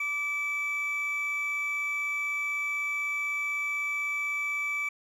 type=tone pair together; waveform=triangle; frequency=1168 / 2308 Hz; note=D6 / D7; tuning=-10 / -31 cents; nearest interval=octave; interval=1179 cents; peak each=-37 / -26 dBFS; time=0-4.89 s; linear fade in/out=5 ms; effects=tanh soft clip ceiling -22 dBFS